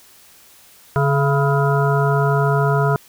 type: harmonic tone with a mistuned harmonic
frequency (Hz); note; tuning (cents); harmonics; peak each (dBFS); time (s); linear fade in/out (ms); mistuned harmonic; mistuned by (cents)
141.1; C#3; +31; 1 / 3 / 5 / 7 / 9 / 10; -16 / -21 / -23 / -24 / -26 / -26; 0.96-2.96; 0; 5; -55
effects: white hiss -48 dBFS RMS until 3.08 s